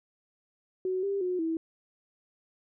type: tone with pitch steps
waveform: sine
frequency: 372.1 / 396.8 / 363.1 / 325.2 Hz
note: F#4 / G4 / F#4 / E4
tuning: +10 / +21 / -33 / -23 cents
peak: -27 dBFS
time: 0.85-1.57 s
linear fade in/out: 2 ms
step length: 180 ms
effects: none